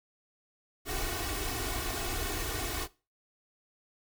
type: noise with comb filter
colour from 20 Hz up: pink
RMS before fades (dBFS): -34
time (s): 0.85-2.88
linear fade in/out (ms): 50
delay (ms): 2.7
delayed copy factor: +1
effects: noise-tail reverb RT60 0.3 s tail -19 dB re dry